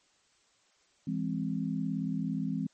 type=chord; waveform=sine; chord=E augmented; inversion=none; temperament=equal with one note detuned; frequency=164.81 / 203.8 / 261.6 Hz; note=E3 / G#3 / B#3; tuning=0 / -32 / 0 cents; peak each=-34 dBFS; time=1.07-2.67 s; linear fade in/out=5 ms; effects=white hiss -68 dBFS RMS until 2.73 s + MP3 32 kbps